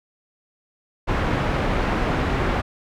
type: low-pass noise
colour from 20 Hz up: pink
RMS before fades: -22 dBFS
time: 1.07-2.62 s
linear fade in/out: 20 ms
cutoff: 1900 Hz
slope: 12 dB/octave
effects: none